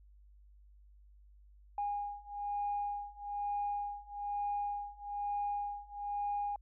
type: beating tone pair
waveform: sine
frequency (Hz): 817 / 818.1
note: G#5 / G#5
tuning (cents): -29 / -26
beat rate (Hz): 1.1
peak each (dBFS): -38 / -37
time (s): 1.78-6.56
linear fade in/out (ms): 2
effects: tanh soft clip ceiling -27 dBFS + added 50 Hz sine -57 dBFS peak until 6.61 s